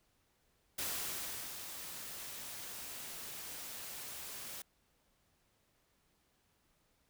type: noise with ADSR envelope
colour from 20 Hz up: white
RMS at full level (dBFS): -38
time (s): 0.78-4.62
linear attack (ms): 8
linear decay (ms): 760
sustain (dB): -8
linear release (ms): 3
effects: pink hiss -75 dBFS RMS until 7.09 s